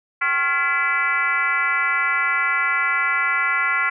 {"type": "tone with frequency modulation", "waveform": "sine", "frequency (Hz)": 1700, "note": "G#6", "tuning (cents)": 40, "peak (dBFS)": -17, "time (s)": [0.21, 3.9], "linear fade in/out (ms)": 10, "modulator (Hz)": 309, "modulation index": 1.9, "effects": []}